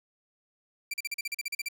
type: tone bursts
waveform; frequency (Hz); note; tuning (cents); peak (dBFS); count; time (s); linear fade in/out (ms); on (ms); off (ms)
sawtooth; 2349; D7; 0; -27; 12; 0.91-1.686; 5; 28; 40
effects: none